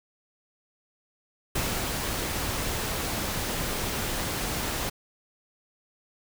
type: noise with ADSR envelope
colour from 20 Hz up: pink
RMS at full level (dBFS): -28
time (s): 1.55-4.9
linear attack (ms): 7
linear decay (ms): 260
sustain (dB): -2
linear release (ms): 12
effects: none